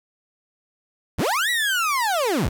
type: linear two-way sweep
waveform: 30% pulse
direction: up then down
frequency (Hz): 31.21 to 1974 to 31.21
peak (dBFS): -17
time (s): 1.18-2.49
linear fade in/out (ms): 10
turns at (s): 1.5
effects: 8-bit